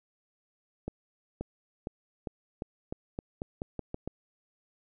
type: accelerating click train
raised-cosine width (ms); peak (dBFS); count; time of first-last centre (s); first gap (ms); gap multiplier
2; -21; 12; 0.88-4.076; 530; 0.87
effects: none